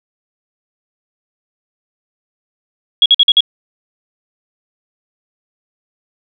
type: tone bursts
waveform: sine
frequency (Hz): 3326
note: G#7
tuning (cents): +2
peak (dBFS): -4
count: 5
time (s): 3.02-3.406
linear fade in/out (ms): 2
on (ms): 38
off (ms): 49
effects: none